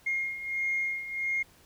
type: beating tone pair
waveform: sine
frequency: 2135 / 2136.5 Hz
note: C7 / C7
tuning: +34 / +36 cents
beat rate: 1.5 Hz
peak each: -34 / -29 dBFS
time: 0.06-1.43 s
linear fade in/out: 10 ms
effects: tanh soft clip ceiling -21 dBFS + pink hiss -59 dBFS RMS until 1.65 s